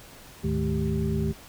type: tone cluster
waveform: sine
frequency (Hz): 74.5 / 104.7 / 153.8 / 214 / 391.3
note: D2 / G#2 / D#3 / A3 / G4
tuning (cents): +25 / +15 / -20 / -48 / -3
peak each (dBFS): -30 / -33 / -28 / -29 / -32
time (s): 0.43-1.33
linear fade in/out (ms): 20
effects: pink hiss -48 dBFS RMS until 1.48 s